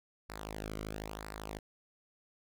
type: tone with flanger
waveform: sawtooth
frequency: 52.8 Hz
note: G#1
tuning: 29 cents sharp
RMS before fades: -43 dBFS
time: 0.29-1.59 s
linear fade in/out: 10 ms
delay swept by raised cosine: 0.31 to 1.16 ms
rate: 1 Hz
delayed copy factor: -0.75
effects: none